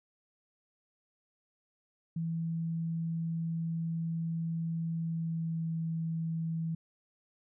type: tone with pitch glide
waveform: sine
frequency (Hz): 164.81 to 163.29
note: E3 to E3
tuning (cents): 0 to -16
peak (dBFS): -31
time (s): 2.16-6.75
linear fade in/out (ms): 5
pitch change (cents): -16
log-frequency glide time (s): 4.95-5.71
effects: none